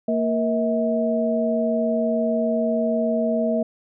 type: tone cluster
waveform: sine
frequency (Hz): 230.4 / 473 / 643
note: A#3 / A#4 / E5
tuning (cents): -20 / +25 / -43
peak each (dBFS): -22 / -27 / -22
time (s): 0.08-3.63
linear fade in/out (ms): 5
effects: none